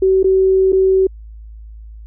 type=tone with dropouts; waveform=sine; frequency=380.1 Hz; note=F#4; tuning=47 cents sharp; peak=-9 dBFS; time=0.02-1.07 s; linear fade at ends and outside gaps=5 ms; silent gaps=0.23-0.242 / 0.722-0.728 s; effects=added 54 Hz sine -32 dBFS peak until 2.06 s